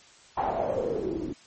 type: noise with low-pass filter sweep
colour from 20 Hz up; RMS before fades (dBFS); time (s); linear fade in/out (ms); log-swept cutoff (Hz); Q
white; -29; 0.37-1.33; 5; 870 to 280; 6.7
effects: white hiss -54 dBFS RMS until 1.46 s + MP3 32 kbps